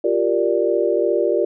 sine chord, G minor seventh, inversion third, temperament equal, 349.2 / 392 / 466.2 / 587.3 Hz, F4 / G4 / Bb4 / D5, 0 / 0 / 0 / 0 cents, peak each -21 dBFS, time 0.04-1.45 s, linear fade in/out 5 ms, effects none

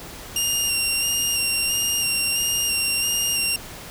15% pulse tone with vibrato, 2794 Hz, F7, in tune, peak -13 dBFS, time 0.36-3.56 s, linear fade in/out 2 ms, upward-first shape square, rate 1.5 Hz, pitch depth 17 cents each way, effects pink hiss -38 dBFS RMS until 3.9 s

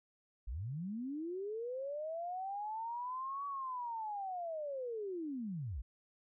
sine linear two-way sweep, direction up then down, 45.25 to 1138 to 47.09 Hz, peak -38 dBFS, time 0.47-5.82 s, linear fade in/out 10 ms, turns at 3.46 s, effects none

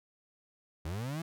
35% pulse linear sweep, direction up, 72.4 to 170 Hz, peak -33 dBFS, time 0.85-1.22 s, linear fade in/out 5 ms, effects none

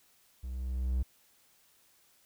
triangle tone with level ramp, 63.4 Hz, B1, 46 cents sharp, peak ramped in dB -35 to -24 dBFS, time 0.43-1.03 s, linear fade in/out 10 ms, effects white hiss -66 dBFS RMS until 2.25 s

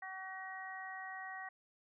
harmonic tone, 378.9 Hz, F#4, 41 cents sharp, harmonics 2 / 3 / 4 / 5, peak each -48 / -52 / -54 / -46 dBFS, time 0.02-1.49 s, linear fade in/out 5 ms, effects none

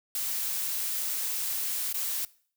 blue noise with dropouts, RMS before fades -31 dBFS, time 0.15-2.25 s, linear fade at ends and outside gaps 1 ms, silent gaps 1.927-1.943 s, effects noise-tail reverb RT60 0.5 s tail -21 dB re dry

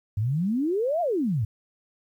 sine exponential two-way sweep, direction up then down, 97.3 to 722 to 97.3 Hz, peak -22 dBFS, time 0.17-1.45 s, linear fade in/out 5 ms, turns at 1.01 s, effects 10-bit

